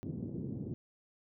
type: band-pass noise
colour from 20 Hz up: pink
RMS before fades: -40 dBFS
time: 0.03-0.74 s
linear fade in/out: 0 ms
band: 110 to 330 Hz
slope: 24 dB/octave
effects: none